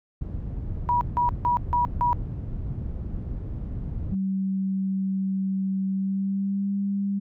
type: low-pass noise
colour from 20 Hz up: white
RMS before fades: -31 dBFS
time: 0.21-4.15 s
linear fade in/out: 5 ms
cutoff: 100 Hz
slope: 12 dB/octave
type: tone bursts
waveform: sine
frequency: 967 Hz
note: B5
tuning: 37 cents flat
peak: -19 dBFS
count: 5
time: 0.89-2.13 s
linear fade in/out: 0 ms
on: 120 ms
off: 160 ms
type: tone with pitch glide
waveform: sine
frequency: 191.9 to 198.78 Hz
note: G3 to G3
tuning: -37 to +24 cents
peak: -23 dBFS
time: 4.11-7.2 s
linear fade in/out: 20 ms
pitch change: +61 cents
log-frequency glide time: 5.88-6.72 s
effects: none